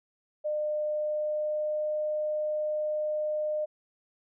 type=tone with pitch glide; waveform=sine; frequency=604 to 608.2 Hz; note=D5 to D#5; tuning=+48 to -40 cents; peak=-27 dBFS; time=0.44-3.66 s; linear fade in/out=20 ms; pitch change=+12 cents; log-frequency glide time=0.83-1.94 s; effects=none